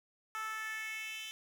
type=tone with high-pass filter sweep; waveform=10% pulse; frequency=437.7 Hz; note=A4; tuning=9 cents flat; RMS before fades=-41 dBFS; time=0.35-1.31 s; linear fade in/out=0 ms; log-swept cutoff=1200 to 3200 Hz; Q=3.5; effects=none